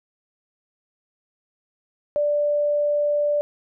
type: tone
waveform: sine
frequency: 587.3 Hz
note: D5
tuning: in tune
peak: -18 dBFS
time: 2.16-3.41 s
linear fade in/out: 0 ms
effects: none